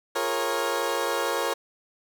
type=chord; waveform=20% pulse; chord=Bb minor seventh; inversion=second; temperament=equal with one note detuned; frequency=349.2 / 415.3 / 466.2 / 549.9 Hz; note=F4 / Ab4 / Bb4 / Db5; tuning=0 / 0 / 0 / -14 cents; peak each=-28 / -28 / -24 / -24 dBFS; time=0.15-1.54 s; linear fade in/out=10 ms; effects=none